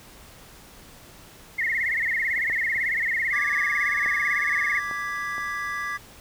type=tone with vibrato; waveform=sine; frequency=1975.5 Hz; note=B6; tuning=in tune; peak=-22 dBFS; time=1.58-4.8 s; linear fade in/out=10 ms; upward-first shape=sine; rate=18 Hz; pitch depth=160 cents each way
type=clicks; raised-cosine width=1 ms; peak=-31 / -24 / -30 / -24 / -24 / -26 dBFS; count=6; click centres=2.377 / 2.499 / 2.76 / 4.061 / 4.912 / 5.381 s
type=chord; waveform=triangle; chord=G# diminished; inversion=second; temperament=equal; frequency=1174.7 / 1661.2 / 1975.5 Hz; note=D6 / G#6 / B6; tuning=0 / 0 / 0 cents; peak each=-30 dBFS; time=3.32-5.98 s; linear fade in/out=20 ms
effects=pink hiss -48 dBFS RMS until 6.2 s